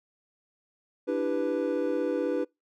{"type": "chord", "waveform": "triangle", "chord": "E minor seventh", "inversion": "third", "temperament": "equal", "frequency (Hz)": [293.7, 329.6, 392, 493.9], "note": ["D4", "E4", "G4", "B4"], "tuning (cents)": [0, 0, 0, 0], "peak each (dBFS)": [-29, -31, -31, -27], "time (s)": [1.07, 2.45], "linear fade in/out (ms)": 20, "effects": ["noise-tail reverb RT60 0.2 s tail -25 dB re dry"]}